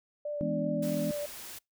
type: tone with vibrato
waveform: sine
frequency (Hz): 587.3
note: D5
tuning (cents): 0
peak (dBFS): -32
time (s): 0.25-1.26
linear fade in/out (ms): 5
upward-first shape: sine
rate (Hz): 5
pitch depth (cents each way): 13
type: chord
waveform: sine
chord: E dominant seventh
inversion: none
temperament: equal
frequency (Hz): 164.81 / 207.7 / 246.9 / 293.7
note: E3 / G#3 / B3 / D4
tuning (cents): 0 / 0 / 0 / 0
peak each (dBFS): -35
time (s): 0.41-1.11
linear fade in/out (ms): 0
type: noise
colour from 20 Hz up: white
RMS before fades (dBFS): -44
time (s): 0.82-1.59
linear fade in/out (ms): 10
effects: noise-tail reverb RT60 0.2 s tail -26 dB re dry